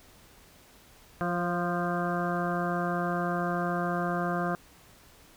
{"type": "harmonic tone with a mistuned harmonic", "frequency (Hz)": 174.61, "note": "F3", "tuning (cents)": 0, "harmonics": [1, 2, 3, 4, 6, 7, 8, 9], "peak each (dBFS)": [-31, -35, -37, -33, -38, -36, -41, -38], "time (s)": [1.21, 4.55], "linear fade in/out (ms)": 0, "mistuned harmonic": 3, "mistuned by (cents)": 24, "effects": ["pink hiss -56 dBFS RMS until 5.36 s"]}